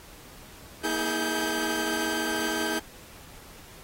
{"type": "tone cluster", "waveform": "sawtooth", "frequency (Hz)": [235.7, 321.4, 415, 844, 1565], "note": ["A#3", "E4", "G#4", "G#5", "G6"], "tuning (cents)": [19, -44, -1, 28, -3], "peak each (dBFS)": [-32, -27, -30, -34, -27], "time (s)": [0.83, 2.8], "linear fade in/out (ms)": 20, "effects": ["pink hiss -49 dBFS RMS until 3.83 s", "AAC 48 kbps"]}